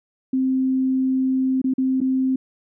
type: tone with dropouts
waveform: sine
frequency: 261.6 Hz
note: C4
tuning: in tune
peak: -17 dBFS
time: 0.33-2.36 s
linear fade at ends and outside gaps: 5 ms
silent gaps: 1.617-1.642 / 1.738-1.781 / 2.005-2.013 s
effects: none